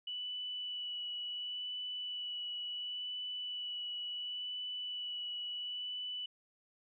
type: tone with vibrato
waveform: sine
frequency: 2960 Hz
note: F#7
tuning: in tune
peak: -38 dBFS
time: 0.07-6.26 s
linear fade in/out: 5 ms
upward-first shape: sine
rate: 0.71 Hz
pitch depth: 13 cents each way
effects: none